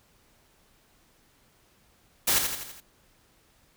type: noise with echo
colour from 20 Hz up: white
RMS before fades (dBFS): -23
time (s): 2.27-2.39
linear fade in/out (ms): 10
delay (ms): 83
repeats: 5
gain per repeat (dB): -5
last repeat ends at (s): 2.805
effects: pink hiss -63 dBFS RMS until 3.76 s